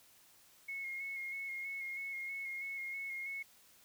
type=tone with vibrato; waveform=sine; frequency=2170 Hz; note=C#7; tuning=37 cents flat; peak=-39 dBFS; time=0.68-3.43 s; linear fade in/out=10 ms; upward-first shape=square; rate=3.1 Hz; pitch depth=21 cents each way; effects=white hiss -64 dBFS RMS until 3.84 s